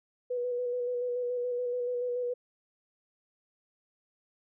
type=tone with vibrato; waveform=sine; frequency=490.9 Hz; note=B4; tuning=10 cents flat; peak=-29 dBFS; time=0.3-2.34 s; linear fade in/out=10 ms; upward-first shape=square; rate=7 Hz; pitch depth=19 cents each way; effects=none